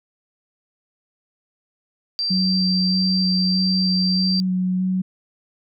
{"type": "tone", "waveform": "sine", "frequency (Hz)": 4699, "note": "D8", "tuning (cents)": 0, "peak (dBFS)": -20, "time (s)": [2.19, 4.4], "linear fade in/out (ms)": 0}
{"type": "tone with vibrato", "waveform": "sine", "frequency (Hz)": 185, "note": "F#3", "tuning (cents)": 0, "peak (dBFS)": -18, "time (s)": [2.3, 5.02], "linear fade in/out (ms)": 10, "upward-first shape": "square", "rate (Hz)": 1.6, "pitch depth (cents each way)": 10}
{"effects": []}